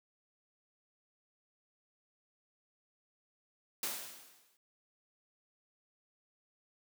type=noise with exponential decay; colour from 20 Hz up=white; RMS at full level=-35 dBFS; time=3.83-4.57 s; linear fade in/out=2 ms; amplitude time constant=160 ms; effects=high-pass 200 Hz 12 dB/octave